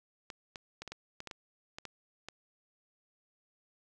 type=clicks; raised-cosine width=0.2 ms; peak=-25 dBFS; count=11; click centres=0.302 / 0.558 / 0.82 / 0.877 / 0.92 / 1.204 / 1.273 / 1.312 / 1.785 / 1.853 / 2.286 s; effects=none